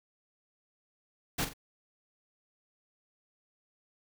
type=noise with echo; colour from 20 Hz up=pink; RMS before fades=-31 dBFS; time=1.38-1.45 s; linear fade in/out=10 ms; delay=43 ms; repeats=2; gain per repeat=-9 dB; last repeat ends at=1.536 s; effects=none